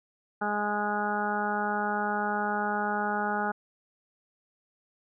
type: harmonic tone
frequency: 207.7 Hz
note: G#3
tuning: in tune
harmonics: 1 / 2 / 3 / 4 / 5 / 6 / 7 / 8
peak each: -34 / -36 / -38 / -30 / -42 / -36 / -33 / -45 dBFS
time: 0.41-3.52 s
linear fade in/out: 10 ms
effects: none